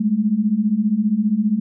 sine beating tone pair, 201.6 / 216.6 Hz, G3 / A3, +49 / -27 cents, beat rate 15 Hz, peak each -20 / -17 dBFS, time 0-1.6 s, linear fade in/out 10 ms, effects none

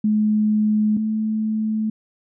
sine tone pair in turn, 213.1 / 217.3 Hz, G#3 / A3, +45 / -21 cents, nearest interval unison, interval 34 cents, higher second, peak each -15 / -19 dBFS, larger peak first, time 0.04-0.97 / 0.97-1.9 s, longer neither, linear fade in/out 5 ms, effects none

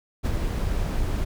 brown noise with ADSR envelope, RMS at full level -21 dBFS, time 0.23-1.25 s, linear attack 31 ms, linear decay 22 ms, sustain -4 dB, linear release 14 ms, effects none

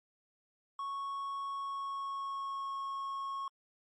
triangle tone with pitch glide, 1106 to 1094.6 Hz, C#6 to C#6, -4 to -22 cents, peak -34 dBFS, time 0.79-3.48 s, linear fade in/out 2 ms, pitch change -18 cents, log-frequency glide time 1.52-2.75 s, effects MP3 48 kbps

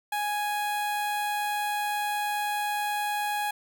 sawtooth tone with notch filter, 830.6 Hz, G#5, in tune, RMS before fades -29 dBFS, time 0.12-3.51 s, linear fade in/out 5 ms, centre 5500 Hz, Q 1.6, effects none

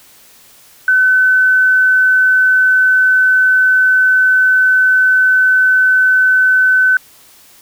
sine tone, 1515 Hz, F#6, 40 cents sharp, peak -7 dBFS, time 0.88-6.97 s, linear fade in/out 2 ms, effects white hiss -44 dBFS RMS until 7.61 s

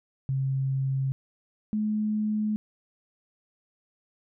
sine tone pair in turn, 134.3 / 213.2 Hz, C3 / G#3, +46 / +46 cents, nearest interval minor sixth, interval 800 cents, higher second, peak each -24 dBFS, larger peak neither, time 0.29-1.12 / 1.73-2.56 s, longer neither, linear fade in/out 0 ms, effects none

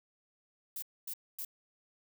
violet noise bursts, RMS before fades -40 dBFS, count 3, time 0.76-1.449 s, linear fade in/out 2 ms, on 63 ms, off 250 ms, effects none

